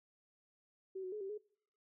sine tone with pitch steps, 380.9 / 370.1 / 423.5 / 387.5 / 421.1 Hz, G4 / F#4 / G#4 / G4 / G#4, -50 / 0 / +34 / -20 / +24 cents, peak -40 dBFS, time 0.95-1.38 s, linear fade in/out 10 ms, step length 86 ms, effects noise-tail reverb RT60 0.6 s tail -23 dB re dry

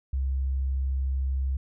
sine tone, 66.6 Hz, C2, 31 cents sharp, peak -24 dBFS, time 0.13-1.57 s, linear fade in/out 5 ms, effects none

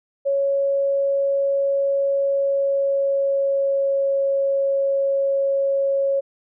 sine tone with pitch glide, 554.4 to 550.3 Hz, C#5 to C#5, 0 to -13 cents, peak -17 dBFS, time 0.25-6.21 s, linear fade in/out 20 ms, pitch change -13 cents, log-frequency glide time 2.24-4.09 s, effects none

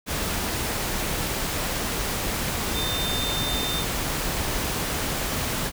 sine tone in noise, 3600 Hz, A7, 39 cents sharp, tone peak -28 dBFS, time 2.73-3.85 s, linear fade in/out 50 ms, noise pink, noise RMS -27 dBFS, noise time 0.06-5.72 s, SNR -4 dB, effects none

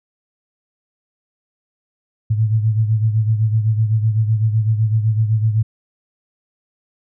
sine beating tone pair, 108.5 / 116.4 Hz, A2 / A#2, -24 / -2 cents, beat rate 7.9 Hz, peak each -14 / -21 dBFS, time 2.3-5.63 s, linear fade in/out 10 ms, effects none

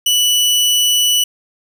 sawtooth tone, 2960 Hz, F#7, in tune, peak -8 dBFS, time 0.06-1.24 s, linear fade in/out 5 ms, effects 8-bit

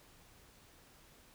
silence, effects pink hiss -62 dBFS RMS until 1.34 s

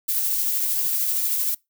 violet noise with tremolo, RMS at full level -22 dBFS, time 0.08-1.55 s, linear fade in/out 10 ms, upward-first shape sine, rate 13 Hz, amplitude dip 25%, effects noise-tail reverb RT60 0.2 s tail -24 dB re dry

